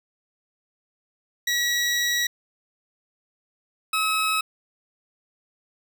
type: tone pair in turn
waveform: 20% pulse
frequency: 1924 / 1284.1 Hz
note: B6 / E6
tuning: -46 / -46 cents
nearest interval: perfect fifth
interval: 700 cents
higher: first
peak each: -16 dBFS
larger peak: neither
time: 1.47-2.27 / 3.93-4.41 s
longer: first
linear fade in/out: 5 ms
effects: none